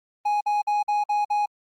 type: tone bursts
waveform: triangle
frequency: 830.6 Hz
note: G#5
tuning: in tune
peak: -18 dBFS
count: 6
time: 0.25-1.46 s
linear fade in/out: 10 ms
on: 160 ms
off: 50 ms
effects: Opus 24 kbps